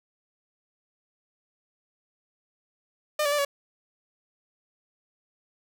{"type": "tone with pitch steps", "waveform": "sawtooth", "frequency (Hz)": [604, 574, 588, 565], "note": ["D5", "D5", "D5", "C#5"], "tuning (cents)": [48, -40, 2, 33], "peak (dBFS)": -19, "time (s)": [3.19, 3.45], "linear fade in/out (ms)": 5, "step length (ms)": 65, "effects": []}